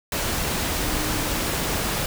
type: tone in noise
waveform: sine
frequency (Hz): 304.8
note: D#4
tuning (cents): -36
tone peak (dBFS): -32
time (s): 0.82-1.39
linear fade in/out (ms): 2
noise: pink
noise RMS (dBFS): -25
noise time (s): 0.12-2.06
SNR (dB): -10
effects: none